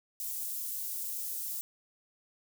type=high-pass noise; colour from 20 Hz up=white; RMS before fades=-37 dBFS; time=0.2-1.61 s; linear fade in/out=0 ms; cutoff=9200 Hz; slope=12 dB/octave; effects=none